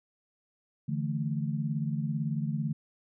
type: chord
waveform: sine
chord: D suspended second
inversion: none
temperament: equal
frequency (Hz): 146.83 / 164.81 / 220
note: D3 / E3 / A3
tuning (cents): 0 / 0 / 0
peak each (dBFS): -31 / -34 / -34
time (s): 0.88-2.73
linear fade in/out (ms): 10
effects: none